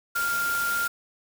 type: tone in noise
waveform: sine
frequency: 1396.9 Hz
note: F6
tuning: in tune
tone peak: -24 dBFS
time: 0.15-0.88 s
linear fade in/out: 10 ms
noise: white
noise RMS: -33 dBFS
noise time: 0.15-0.88 s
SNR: +6 dB
effects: none